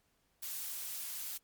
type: noise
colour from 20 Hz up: blue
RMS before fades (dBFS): -41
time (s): 0.42-1.38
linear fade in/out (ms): 10
effects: pink hiss -75 dBFS RMS until 1.43 s + MP3 96 kbps